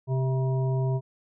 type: harmonic tone with a mistuned harmonic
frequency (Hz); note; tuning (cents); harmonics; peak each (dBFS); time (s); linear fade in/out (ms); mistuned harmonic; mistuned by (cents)
130.81; C3; 0; 1 / 3 / 5 / 7; -23 / -33 / -37 / -40; 0.07-1.01; 50; 7; +70
effects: none